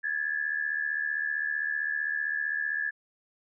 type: tone pair together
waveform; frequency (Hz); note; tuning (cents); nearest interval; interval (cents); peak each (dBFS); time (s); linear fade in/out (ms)
sine; 1662.5 / 1738; G#6 / A6; +1 / -22; minor second; 77; -31 / -30; 0.03-2.91; 20
effects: none